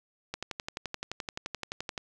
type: click train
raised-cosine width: 0.2 ms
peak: -17 dBFS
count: 20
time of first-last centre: 0.34-1.978 s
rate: 11.6 Hz
effects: none